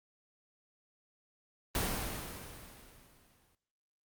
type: noise with exponential decay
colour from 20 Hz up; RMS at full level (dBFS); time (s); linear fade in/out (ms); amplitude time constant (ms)
pink; -31; 1.75-3.55; 1; 390
effects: noise-tail reverb RT60 0.8 s tail -22 dB re dry + Opus 32 kbps